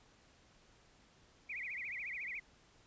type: tone with vibrato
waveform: sine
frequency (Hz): 2200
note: C#7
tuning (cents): -14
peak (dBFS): -40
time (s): 1.49-2.4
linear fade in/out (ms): 10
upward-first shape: triangle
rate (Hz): 14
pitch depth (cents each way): 250
effects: pink hiss -66 dBFS RMS until 2.86 s + resampled to 16000 Hz